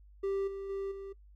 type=tone with level steps; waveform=triangle; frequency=392.2 Hz; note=G4; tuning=1 cent sharp; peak=-28 / -36 / -32 / -39 dBFS; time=0.23-1.13 s; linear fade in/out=10 ms; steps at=0.47 / 0.69 / 0.91 s; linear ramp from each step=10 ms; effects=noise-tail reverb RT60 0.1 s tail -19 dB re dry + added 50 Hz sine -54 dBFS peak until 1.35 s